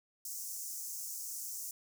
pink high-pass noise, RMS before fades -42 dBFS, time 0.25-1.71 s, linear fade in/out 2 ms, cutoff 5700 Hz, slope 48 dB/octave, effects none

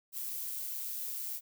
violet noise with amplitude modulation, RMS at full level -37 dBFS, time 0.12-1.41 s, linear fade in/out 50 ms, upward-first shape sine, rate 127 Hz, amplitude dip 35%, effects none

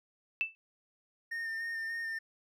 sine tone with exponential decay, 2648 Hz, E7, 7 cents sharp, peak -24 dBFS, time 0.41-0.55 s, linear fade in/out 0 ms, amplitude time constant 30 ms
triangle tone with vibrato, 1822 Hz, A#6, 40 cents flat, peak -33 dBFS, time 1.31-2.19 s, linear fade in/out 10 ms, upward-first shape square, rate 3.4 Hz, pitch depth 17 cents each way
effects none

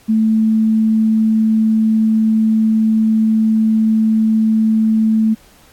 sine tone, 220 Hz, A3, in tune, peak -10 dBFS, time 0.08-5.35 s, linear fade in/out 20 ms, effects pink hiss -48 dBFS RMS until 5.72 s + AAC 64 kbps

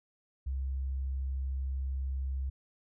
sine tone, 66.6 Hz, C2, 31 cents sharp, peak -31 dBFS, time 0.46-2.5 s, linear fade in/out 10 ms, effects none

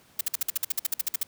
blue noise bursts, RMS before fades -25 dBFS, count 15, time 0.19-1.232 s, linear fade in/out 5 ms, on 20 ms, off 53 ms, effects pink hiss -58 dBFS RMS until 1.27 s + high-pass 80 Hz 12 dB/octave

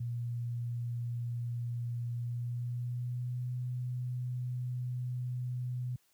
sine tone with pitch glide, 119.3 to 124.51 Hz, A#2 to B2, +41 to +15 cents, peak -33 dBFS, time 0-5.96 s, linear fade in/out 5 ms, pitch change +74 cents, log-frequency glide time 2.15-3.53 s, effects white hiss -71 dBFS RMS until 6.13 s + high-pass 60 Hz 12 dB/octave

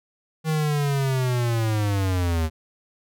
square linear sweep, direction down, 159.4 to 77.78 Hz, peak -21 dBFS, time 0.44-2.5 s, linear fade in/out 50 ms, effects none

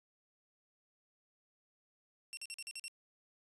15% pulse tone bursts, 2725 Hz, F7, 43 cents flat, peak -35 dBFS, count 7, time 2.33-2.881 s, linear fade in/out 0 ms, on 41 ms, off 44 ms, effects resampled to 24000 Hz

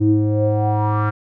square tone with low-pass filter sweep, 105.9 Hz, G#2, 34 cents sharp, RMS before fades -17 dBFS, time 0-1.11 s, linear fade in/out 20 ms, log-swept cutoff 280 to 1400 Hz, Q 5.7, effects none

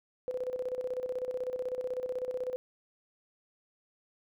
sine tone with tremolo, 505 Hz, B4, 39 cents sharp, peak -30 dBFS, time 0.28-2.56 s, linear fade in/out 0 ms, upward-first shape square, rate 16 Hz, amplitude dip 65%, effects none

